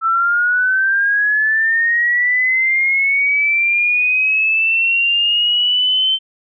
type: linear sweep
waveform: sine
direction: up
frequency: 1318.5 to 3100 Hz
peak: -12 dBFS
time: 0.01-6.19 s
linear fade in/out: 50 ms
effects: none